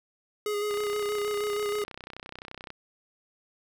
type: tone with vibrato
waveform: square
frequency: 415.3 Hz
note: G#4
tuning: in tune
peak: -28 dBFS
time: 0.46-1.84 s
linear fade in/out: 2 ms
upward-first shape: square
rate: 6.3 Hz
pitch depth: 18 cents each way
type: click train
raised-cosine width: 0.3 ms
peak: -24 dBFS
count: 64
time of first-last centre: 0.71-2.704 s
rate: 31.6 Hz
effects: none